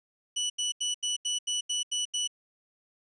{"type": "tone bursts", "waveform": "25% pulse", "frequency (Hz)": 2960, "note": "F#7", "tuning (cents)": 0, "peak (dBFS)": -24, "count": 9, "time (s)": [0.36, 2.276], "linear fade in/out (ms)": 10, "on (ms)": 140, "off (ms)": 82, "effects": ["resampled to 22050 Hz", "11-bit"]}